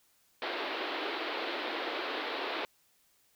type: band-pass noise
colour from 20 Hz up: pink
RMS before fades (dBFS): -36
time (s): 0.42-2.65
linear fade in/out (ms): 0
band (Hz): 300 to 4200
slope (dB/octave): 48
effects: white hiss -69 dBFS RMS until 3.35 s